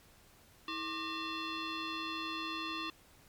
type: tone with frequency modulation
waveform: sine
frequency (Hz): 1191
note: D6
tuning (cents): +24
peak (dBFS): -36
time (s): 0.68-2.9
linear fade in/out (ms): 2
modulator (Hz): 757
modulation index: 3.7
effects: pink hiss -62 dBFS RMS until 3.28 s + MP3 96 kbps